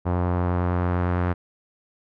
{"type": "tone with low-pass filter sweep", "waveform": "sawtooth", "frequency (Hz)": 88.9, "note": "F2", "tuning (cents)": 31, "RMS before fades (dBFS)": -23, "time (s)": [0.05, 1.34], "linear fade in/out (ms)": 20, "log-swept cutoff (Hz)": [990, 1500], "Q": 1.5, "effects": []}